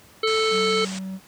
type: harmonic tone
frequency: 440 Hz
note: A4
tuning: in tune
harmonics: 1 / 3 / 5 / 7 / 9 / 10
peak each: -21 / -26 / -28 / -29 / -31 / -31 dBFS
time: 0.23-0.85 s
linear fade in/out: 5 ms
type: low-pass noise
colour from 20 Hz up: white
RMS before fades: -36 dBFS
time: 0.27-0.99 s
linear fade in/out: 5 ms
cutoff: 8600 Hz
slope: 96 dB/octave
type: tone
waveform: triangle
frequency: 190 Hz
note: F#3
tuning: 46 cents sharp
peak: -27 dBFS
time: 0.5-1.2 s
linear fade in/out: 50 ms
effects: pink hiss -51 dBFS RMS until 1.27 s + high-pass 80 Hz 12 dB/octave